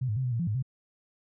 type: tone with pitch steps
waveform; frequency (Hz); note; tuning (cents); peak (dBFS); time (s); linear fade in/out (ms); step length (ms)
sine; 128.4 / 105.5 / 130.9 / 124.8 / 115.9 / 171.2 / 105.4 / 130.1; C3 / G#2 / C3 / B2 / A#2 / F3 / G#2 / C3; -32 / +28 / +1 / +19 / -10 / -34 / +26 / -9; -26; 0.01-0.626; 10; 77
effects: none